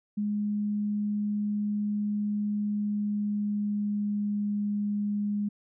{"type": "tone with pitch glide", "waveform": "sine", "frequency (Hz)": [207.7, 206], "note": ["G#3", "G#3"], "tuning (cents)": [0, -14], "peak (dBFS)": -26, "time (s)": [0.17, 5.49], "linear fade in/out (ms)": 10, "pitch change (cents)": -14, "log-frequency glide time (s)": [2.58, 4.55], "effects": []}